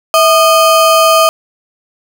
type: ring-modulated tone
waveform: square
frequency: 937 Hz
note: A#5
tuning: 9 cents sharp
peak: -3 dBFS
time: 0.14-1.29 s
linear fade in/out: 0 ms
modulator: 287 Hz
effects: none